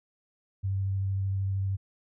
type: tone with vibrato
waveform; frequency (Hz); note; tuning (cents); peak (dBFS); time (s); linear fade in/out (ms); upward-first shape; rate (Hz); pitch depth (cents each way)
sine; 97; G2; -18; -26; 0.63-1.77; 20; sine; 13; 12
effects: none